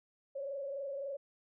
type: tone with frequency modulation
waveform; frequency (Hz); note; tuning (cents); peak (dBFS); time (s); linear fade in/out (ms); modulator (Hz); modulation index
sine; 554.4; C#5; 0; -37; 0.35-1.17; 10; 23.7; 0.88
effects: none